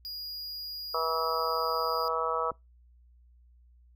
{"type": "tone", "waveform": "square", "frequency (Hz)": 4873, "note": "D#8", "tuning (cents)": -37, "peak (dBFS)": -37, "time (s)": [0.05, 2.08], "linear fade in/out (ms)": 0}
{"type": "harmonic tone", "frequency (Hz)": 162.1, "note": "E3", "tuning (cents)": -29, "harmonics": [3, 4, 5, 6, 7, 8], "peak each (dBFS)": [-33, -36, -41, -36, -33, -32], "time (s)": [0.94, 2.51], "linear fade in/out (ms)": 5}
{"type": "click", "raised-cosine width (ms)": 2, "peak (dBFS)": -32, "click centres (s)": 2.517}
{"effects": ["noise-tail reverb RT60 0.2 s tail -24 dB re dry", "added 60 Hz sine -56 dBFS peak until 3.95 s"]}